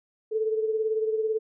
sine beating tone pair, 436.1 / 454.1 Hz, A4 / A#4, -15 / -45 cents, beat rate 18 Hz, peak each -24 / -32 dBFS, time 0.31-1.39 s, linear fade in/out 20 ms, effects none

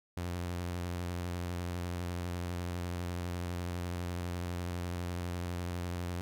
sawtooth tone with vibrato, 88 Hz, F2, 14 cents sharp, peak -31 dBFS, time 0.17-6.21 s, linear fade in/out 0 ms, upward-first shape square, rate 12 Hz, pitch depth 29 cents each way, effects none

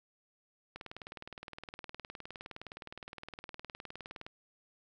click train, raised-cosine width 0.3 ms, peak -28 dBFS, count 69, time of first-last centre 0.76-4.265 s, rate 19.4 Hz, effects none

